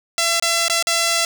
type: tone with dropouts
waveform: 5% pulse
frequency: 674 Hz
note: E5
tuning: 38 cents sharp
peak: -5 dBFS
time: 0.18-1.25 s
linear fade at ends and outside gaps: 1 ms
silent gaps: 0.398-0.424 / 0.682-0.698 / 0.826-0.87 s
effects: none